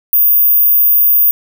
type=tone; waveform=sine; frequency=14917 Hz; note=A#9; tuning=in tune; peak=-6 dBFS; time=0.13-1.31 s; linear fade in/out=0 ms; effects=none